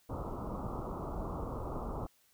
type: low-pass noise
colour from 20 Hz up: pink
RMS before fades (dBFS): -39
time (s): 0.09-2.07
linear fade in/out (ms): 10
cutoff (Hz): 1300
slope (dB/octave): 96
effects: white hiss -69 dBFS RMS until 2.33 s